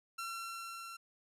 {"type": "tone with level ramp", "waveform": "sawtooth", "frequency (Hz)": 1358, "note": "F6", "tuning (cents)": -49, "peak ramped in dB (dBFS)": [-35, -42], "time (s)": [0.18, 0.97], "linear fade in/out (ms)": 10, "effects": ["resampled to 32000 Hz"]}